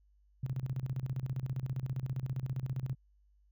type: tone with tremolo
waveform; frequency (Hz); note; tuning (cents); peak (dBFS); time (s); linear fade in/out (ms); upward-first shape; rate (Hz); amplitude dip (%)
sine; 130; C3; -11; -31; 0.43-2.95; 5; square; 15; 75
effects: added 50 Hz sine -64 dBFS peak until 3.51 s